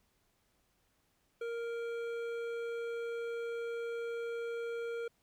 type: tone with hard clipping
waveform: sine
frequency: 466.2 Hz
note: A#4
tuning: in tune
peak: -38 dBFS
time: 1.41-5.08 s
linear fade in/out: 5 ms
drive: 11 dB
effects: pink hiss -75 dBFS RMS until 5.22 s